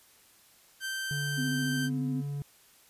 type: tone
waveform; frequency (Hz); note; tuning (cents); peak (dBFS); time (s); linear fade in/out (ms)
sawtooth; 1559; G6; -10; -29; 0.8-1.9; 50
type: tone with pitch glide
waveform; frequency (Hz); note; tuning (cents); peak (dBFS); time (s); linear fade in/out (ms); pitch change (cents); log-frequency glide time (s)
triangle; 143.8 to 142.72; D3 to D3; -36 to -49; -30; 1.11-2.42; 0; -13; 1.45-1.85
type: tone with vibrato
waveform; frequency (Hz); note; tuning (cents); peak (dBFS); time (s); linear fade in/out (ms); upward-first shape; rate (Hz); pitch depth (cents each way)
sine; 256.3; C4; -36; -30; 1.37-2.22; 20; square; 14; 32
effects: white hiss -60 dBFS RMS until 2.89 s + resampled to 32000 Hz